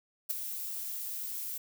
violet noise with ADSR envelope, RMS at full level -28 dBFS, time 0.29-1.58 s, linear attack 19 ms, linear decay 6 ms, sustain -10 dB, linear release 5 ms, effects none

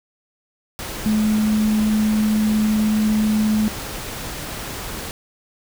sine tone in noise, 214.6 Hz, A3, 43 cents flat, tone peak -15 dBFS, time 1.06-3.68 s, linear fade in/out 0 ms, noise pink, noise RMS -30 dBFS, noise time 0.79-5.11 s, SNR +12 dB, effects none

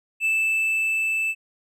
triangle tone with level ramp, 2637 Hz, E7, in tune, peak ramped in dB -17 to -20 dBFS, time 0.2-1.35 s, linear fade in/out 50 ms, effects none

